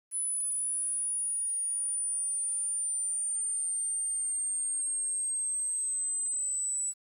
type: linear sweep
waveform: sine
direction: down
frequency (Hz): 10010 to 7902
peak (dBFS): -29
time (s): 0.11-6.94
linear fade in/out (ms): 50
effects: 10-bit